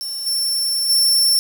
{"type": "tone with level steps", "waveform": "sawtooth", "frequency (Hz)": 5410, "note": "E8", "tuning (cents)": 44, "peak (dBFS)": [-22, -15, -10], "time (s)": [0.01, 1.39], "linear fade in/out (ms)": 0, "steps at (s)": [0.26, 0.89], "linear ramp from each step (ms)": 10, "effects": ["7-bit"]}